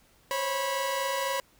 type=tone cluster; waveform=sawtooth; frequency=523 / 547 / 980 Hz; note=C5 / C#5 / B5; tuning=-1 / -23 / -14 cents; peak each=-35 / -27 / -27 dBFS; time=0.31-1.4 s; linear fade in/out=0 ms; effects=pink hiss -62 dBFS RMS until 1.59 s